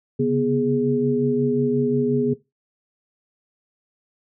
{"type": "tone cluster", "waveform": "sine", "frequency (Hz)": [134.6, 140.2, 245, 415], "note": ["C3", "C#3", "B3", "G#4"], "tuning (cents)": [49, 20, -14, -1], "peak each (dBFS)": [-28, -27, -21, -21], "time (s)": [0.19, 2.34], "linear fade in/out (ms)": 10, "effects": ["noise-tail reverb RT60 0.2 s tail -17 dB re dry"]}